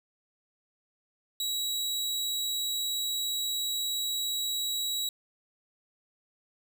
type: tone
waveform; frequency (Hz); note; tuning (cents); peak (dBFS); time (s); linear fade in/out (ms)
sawtooth; 3881; B7; -31; -26; 1.4-5.09; 2
effects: none